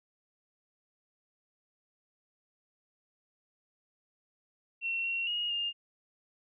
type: tone with pitch steps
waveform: sine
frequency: 2719 / 2735 / 2873 / 2818 Hz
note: F7 / F7 / F7 / F7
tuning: -47 / -37 / +48 / +15 cents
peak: -30 dBFS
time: 4.81-5.73 s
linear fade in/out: 50 ms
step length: 230 ms
effects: none